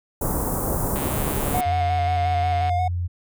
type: band-stop noise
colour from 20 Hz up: pink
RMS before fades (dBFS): -24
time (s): 0.21-1.61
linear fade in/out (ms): 5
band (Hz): 1100 to 8800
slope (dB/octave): 24
type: click train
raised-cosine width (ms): 0.3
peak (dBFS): -19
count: 249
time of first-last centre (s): 0.96-2.694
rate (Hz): 143
type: tone with vibrato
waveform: triangle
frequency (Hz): 719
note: F#5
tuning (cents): -50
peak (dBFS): -19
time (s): 1.54-2.88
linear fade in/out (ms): 5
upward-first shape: square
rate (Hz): 5.6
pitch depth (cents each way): 25
type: tone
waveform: sine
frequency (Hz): 87.9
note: F2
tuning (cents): +12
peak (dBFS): -22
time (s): 1.65-3.08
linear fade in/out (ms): 20
effects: none